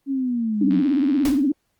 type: linear sweep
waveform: sine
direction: down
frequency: 279.5 to 175.6 Hz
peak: -20 dBFS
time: 0.06-0.83 s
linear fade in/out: 50 ms
type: tone with vibrato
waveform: sine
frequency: 279.7 Hz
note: C#4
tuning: 16 cents sharp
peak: -16 dBFS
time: 0.61-1.52 s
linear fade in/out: 5 ms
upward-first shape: triangle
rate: 17 Hz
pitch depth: 190 cents each way
type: click train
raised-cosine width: 0.3 ms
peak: -24 dBFS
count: 47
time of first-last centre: 0.71-1.235 s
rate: 87.7 Hz
type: noise with exponential decay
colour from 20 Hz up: pink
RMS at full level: -26 dBFS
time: 1.25-1.5 s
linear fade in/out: 2 ms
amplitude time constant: 53 ms
effects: pink hiss -71 dBFS RMS until 1.79 s + Opus 24 kbps